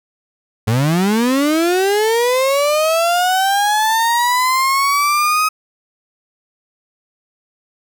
35% pulse linear sweep, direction up, 103.83 to 1268 Hz, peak -11 dBFS, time 0.67-5.49 s, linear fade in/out 10 ms, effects none

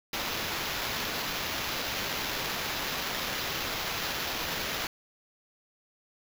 white noise with sample-and-hold, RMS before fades -33 dBFS, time 0.13-4.87 s, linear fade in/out 2 ms, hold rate 8820 Hz, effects none

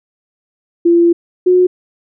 sine tone pair in turn, 341.6 / 363.4 Hz, F4 / F#4, -38 / -31 cents, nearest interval minor second, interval 107 cents, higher second, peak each -6 dBFS, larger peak neither, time 0.85-1.13 / 1.46-1.67 s, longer first, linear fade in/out 10 ms, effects none

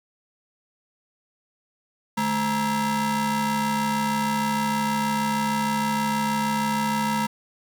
40% pulse ring-modulated tone, 365.2 Hz, F#4, 23 cents flat, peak -18 dBFS, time 2.17-7.27 s, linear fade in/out 10 ms, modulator 581 Hz, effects none

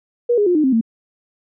sine tone with pitch steps, 480 / 413.1 / 355.5 / 305.9 / 263.2 / 226.5 Hz, B4 / G#4 / F4 / D#4 / C4 / A#3, -49 / -9 / +31 / -29 / +10 / -50 cents, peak -12 dBFS, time 0.29-0.812 s, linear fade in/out 10 ms, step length 87 ms, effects none

